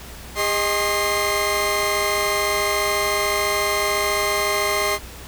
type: tone cluster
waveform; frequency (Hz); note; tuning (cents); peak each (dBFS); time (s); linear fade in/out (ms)
sawtooth; 405.3 / 621 / 1068 / 2082; G#4 / D#5 / C6 / C7; -42 / -3 / +35 / -9; -21; 0.35-4.99; 50
effects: added 60 Hz sine -40 dBFS peak until 5.27 s + pink hiss -39 dBFS RMS until 5.27 s